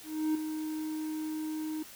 triangle tone with ADSR envelope, 311.1 Hz, D#4, in tune, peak -23 dBFS, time 0.03-1.83 s, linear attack 320 ms, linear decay 4 ms, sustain -8 dB, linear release 6 ms, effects white hiss -50 dBFS RMS until 1.95 s

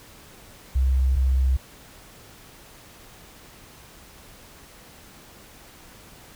sine tone pair in turn, 65.41 / 65.41 Hz, C2 / C2, 0 / 0 cents, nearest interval unison, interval 0 cents, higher neither, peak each -17 dBFS, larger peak neither, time 0.75-1.16 / 1.16-1.57 s, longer neither, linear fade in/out 10 ms, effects pink hiss -48 dBFS RMS until 6.35 s

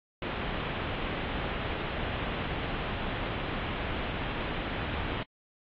pink low-pass noise, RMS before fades -34 dBFS, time 0.22-5.23 s, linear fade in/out 2 ms, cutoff 3400 Hz, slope 48 dB/octave, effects AAC 32 kbps

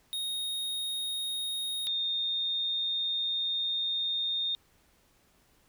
square / sine tone pair in turn, 3729 / 3661 Hz, A#7 / A#7, 0 / -32 cents, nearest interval unison, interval 32 cents, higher first, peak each -32 / -28 dBFS, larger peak second, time 0.13-1.87 / 1.87-4.55 s, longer second, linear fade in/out 0 ms, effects pink hiss -66 dBFS RMS until 5.68 s

